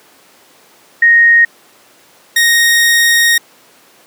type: tone pair in turn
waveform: sine / sawtooth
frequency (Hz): 1864.7 / 1864.7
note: A#6 / A#6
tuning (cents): 0 / 0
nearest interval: unison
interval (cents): 0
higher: neither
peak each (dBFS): -4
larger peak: neither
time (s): 1.02-1.45 / 2.36-3.38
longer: second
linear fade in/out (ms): 5
effects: pink hiss -45 dBFS RMS until 4.06 s + high-pass 300 Hz 12 dB/octave